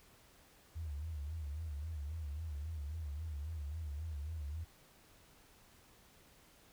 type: tone with vibrato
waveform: sine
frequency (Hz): 76.4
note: D#2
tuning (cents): -31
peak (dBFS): -39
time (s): 0.75-4.65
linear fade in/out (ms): 20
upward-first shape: sine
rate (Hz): 3.7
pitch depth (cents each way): 130
effects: pink hiss -64 dBFS RMS until 6.72 s